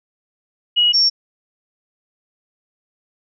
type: tone pair in turn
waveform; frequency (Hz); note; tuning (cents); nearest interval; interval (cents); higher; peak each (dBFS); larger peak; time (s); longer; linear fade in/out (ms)
sine; 2905 / 5484; F#7 / F8; -32 / -32; major seventh; 1100; second; -11; neither; 0.76-0.93 / 0.93-1.1; neither; 20
effects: none